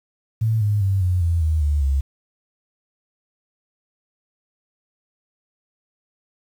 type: tone with pitch steps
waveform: sine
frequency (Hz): 111.4 / 103.94 / 96.98 / 90.48 / 84.43 / 78.77 / 73.5 / 68.57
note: A2 / G#2 / G2 / F#2 / E2 / D#2 / D2 / C#2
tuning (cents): +22 / +2 / -18 / -38 / +42 / +22 / +2 / -18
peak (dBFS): -16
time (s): 0.41-2.01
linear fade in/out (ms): 10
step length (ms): 200
effects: 8-bit